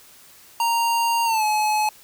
square tone with pitch glide, 930 to 852.8 Hz, A#5 to G#5, -4 to +46 cents, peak -19 dBFS, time 0.6-1.89 s, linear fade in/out 2 ms, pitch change -150 cents, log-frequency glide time 1.25-1.44 s, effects white hiss -49 dBFS RMS until 2.03 s

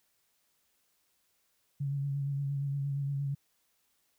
sine tone with vibrato, 140 Hz, C#3, 18 cents sharp, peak -30 dBFS, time 1.8-3.35 s, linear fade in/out 10 ms, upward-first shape sine, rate 8.6 Hz, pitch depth 29 cents each way, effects white hiss -74 dBFS RMS until 4.18 s

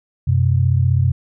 sine tone pair together, 92.5 / 128.03 Hz, F#2 / C3, 0 / -37 cents, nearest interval tritone, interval 563 cents, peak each -15 dBFS, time 0.27-1.12 s, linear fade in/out 10 ms, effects none

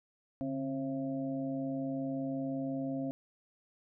harmonic tone with a mistuned harmonic, 134.3 Hz, C3, 46 cents sharp, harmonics 1 / 2 / 4 / 5, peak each -43 / -34 / -43 / -43 dBFS, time 0.41-3.11 s, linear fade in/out 0 ms, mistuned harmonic 1, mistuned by +110 cents, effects none

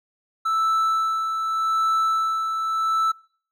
triangle tone with tremolo, 1318.5 Hz, E6, in tune, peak -16 dBFS, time 0.45-3.12 s, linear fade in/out 10 ms, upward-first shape sine, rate 0.84 Hz, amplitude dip 45%, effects noise-tail reverb RT60 0.5 s tail -25 dB re dry

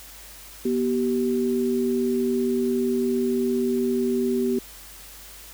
sine tone pair together, 242.7 / 385.3 Hz, B3 / G4, -30 / -30 cents, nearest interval minor sixth, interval 800 cents, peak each -23 dBFS, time 0.65-4.59 s, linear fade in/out 5 ms, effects added 50 Hz sine -49 dBFS peak until 5.53 s + white hiss -44 dBFS RMS until 5.53 s

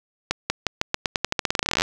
accelerating click train, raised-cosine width 0.2 ms, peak -3 dBFS, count 25, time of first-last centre 0.31-1.82 s, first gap 190 ms, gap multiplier 0.88, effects none

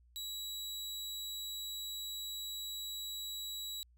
sawtooth tone, 3900 Hz, B7, 23 cents flat, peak -37 dBFS, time 0.16-3.83 s, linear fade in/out 0 ms, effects added 60 Hz sine -62 dBFS peak until 3.97 s

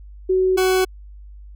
sine / 40% pulse tone pair in turn, 373.6 / 373.6 Hz, F#4 / F#4, +17 / +17 cents, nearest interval unison, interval 0 cents, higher neither, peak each -14 dBFS, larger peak neither, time 0.29-0.57 / 0.57-0.85 s, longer neither, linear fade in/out 10 ms, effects added 50 Hz sine -37 dBFS peak until 1.55 s

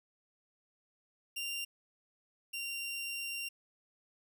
sawtooth tone pair in turn, 2781 / 2768 Hz, F7 / F7, -8 / -16 cents, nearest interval unison, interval 8 cents, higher first, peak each -33 / -34 dBFS, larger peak first, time 1.36-1.65 / 2.53-3.49 s, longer second, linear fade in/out 10 ms, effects none

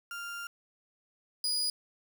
35% pulse tone pair in turn, 1396 / 4913 Hz, F6 / D#8, -1 / -23 cents, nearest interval octave + minor seventh, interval 2178 cents, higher second, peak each -36 / -27 dBFS, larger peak second, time 0.11-0.47 / 1.44-1.7 s, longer first, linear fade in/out 2 ms, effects 9-bit

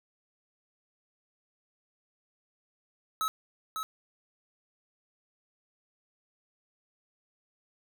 square tone with echo, 1291 Hz, E6, 37 cents flat, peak -28 dBFS, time 3.21-3.28 s, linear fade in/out 0 ms, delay 550 ms, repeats 1, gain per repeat -5 dB, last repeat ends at 3.83 s, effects none

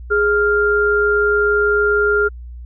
sine tone pair together, 415.3 / 1398 Hz, G#4 / F6, 0 / +1 cents, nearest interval octave + major sixth, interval 2101 cents, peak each -15 dBFS, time 0.1-2.29 s, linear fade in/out 20 ms, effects added 60 Hz sine -30 dBFS peak until 2.65 s

